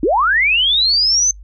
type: linear sweep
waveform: sine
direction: up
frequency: 260.3 to 6272 Hz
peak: -11 dBFS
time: 0.03-1.31 s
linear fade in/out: 2 ms
effects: noise-tail reverb RT60 0.1 s tail -24 dB re dry + added 50 Hz sine -34 dBFS peak until 1.43 s